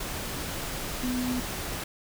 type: tone in noise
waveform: sine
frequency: 250 Hz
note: B3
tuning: 21 cents sharp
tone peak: -27 dBFS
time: 1.03-1.4 s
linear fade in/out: 5 ms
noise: pink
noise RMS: -34 dBFS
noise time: 0-1.84 s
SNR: +4 dB
effects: none